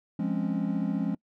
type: chord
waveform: triangle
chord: Db major seventh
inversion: first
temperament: equal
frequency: 174.61 / 207.7 / 261.6 / 277.2 Hz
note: F3 / Ab3 / C4 / Db4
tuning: 0 / 0 / 0 / 0 cents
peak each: -29 / -28 / -32 / -31 dBFS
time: 0.19-1.15 s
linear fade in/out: 5 ms
effects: noise-tail reverb RT60 0.1 s tail -25 dB re dry